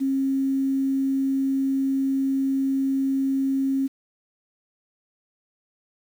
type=tone with quantisation; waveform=sine; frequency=270 Hz; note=C#4; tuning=45 cents flat; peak=-20 dBFS; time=0-3.88 s; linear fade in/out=20 ms; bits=8; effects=none